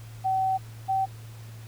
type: tone pair in turn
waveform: sine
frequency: 762 / 770 Hz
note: G5 / G5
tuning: -49 / -31 cents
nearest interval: unison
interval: 18 cents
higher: second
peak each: -22 / -22 dBFS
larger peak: neither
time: 0.24-0.58 / 0.88-1.06 s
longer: first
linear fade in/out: 20 ms
effects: added 112 Hz sine -40 dBFS peak until 1.67 s + pink hiss -52 dBFS RMS until 1.67 s